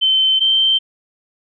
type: tone pair in turn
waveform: sine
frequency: 3082 / 3121 Hz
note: G7 / G7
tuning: -30 / -8 cents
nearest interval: unison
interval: 22 cents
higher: second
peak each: -11 dBFS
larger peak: neither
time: 0.01-0.4 / 0.4-0.79 s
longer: neither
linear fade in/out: 20 ms
effects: none